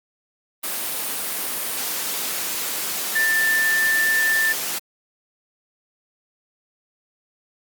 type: tone in noise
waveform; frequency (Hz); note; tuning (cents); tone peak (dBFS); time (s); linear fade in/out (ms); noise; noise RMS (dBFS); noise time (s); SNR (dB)
sine; 1775; A6; +15; -17; 3.15-4.53; 10; white; -26; 0.63-4.79; +6
effects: high-pass 200 Hz 12 dB/octave + Opus 32 kbps